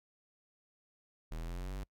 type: linear sweep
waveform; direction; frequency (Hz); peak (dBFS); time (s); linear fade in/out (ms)
square; up; 38.89 to 49.72; -39; 1.31-1.84; 10
effects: noise-tail reverb RT60 0.1 s tail -26 dB re dry